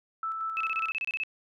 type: tone with tremolo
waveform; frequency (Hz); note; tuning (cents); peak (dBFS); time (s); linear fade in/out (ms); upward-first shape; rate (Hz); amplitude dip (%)
sine; 1318.5; E6; 0; -29; 0.23-0.91; 2; square; 5.6; 30
type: tone bursts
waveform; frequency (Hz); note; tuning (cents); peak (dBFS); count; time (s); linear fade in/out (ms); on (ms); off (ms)
sine; 2602; E7; -23; -28; 11; 0.57-1.235; 0; 35; 28
effects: none